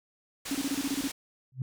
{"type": "low-pass noise", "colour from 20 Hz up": "white", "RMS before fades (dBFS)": -38, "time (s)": [0.45, 1.12], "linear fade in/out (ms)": 10, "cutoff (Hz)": 8600, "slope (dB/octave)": 12}
{"type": "tone bursts", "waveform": "sine", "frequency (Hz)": 277.2, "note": "C#4", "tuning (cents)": 0, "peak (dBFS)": -27, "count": 9, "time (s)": [0.51, 1.076], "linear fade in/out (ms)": 2, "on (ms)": 38, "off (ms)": 28}
{"type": "tone with exponential growth", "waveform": "sine", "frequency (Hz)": 129.4, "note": "C3", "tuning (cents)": -19, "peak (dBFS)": -25, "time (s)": [1.52, 1.62], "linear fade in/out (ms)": 2, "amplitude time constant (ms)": 21}
{"effects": []}